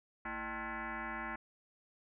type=tone with frequency modulation; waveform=sine; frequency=331.6 Hz; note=E4; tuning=10 cents sharp; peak=-38 dBFS; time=0.25-1.36 s; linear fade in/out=5 ms; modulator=279 Hz; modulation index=6.4; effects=none